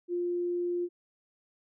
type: tone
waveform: sine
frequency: 351.1 Hz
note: F4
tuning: 9 cents sharp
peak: -28 dBFS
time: 0.08-0.89 s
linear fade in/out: 50 ms
effects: none